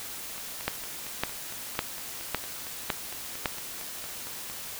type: two click trains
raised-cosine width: 0.3 ms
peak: -24 / -9 dBFS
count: 19 / 6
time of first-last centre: 0.38-4.499 / 0.68-3.458 s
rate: 4.37 / 1.8 Hz
effects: white hiss -39 dBFS RMS until 4.79 s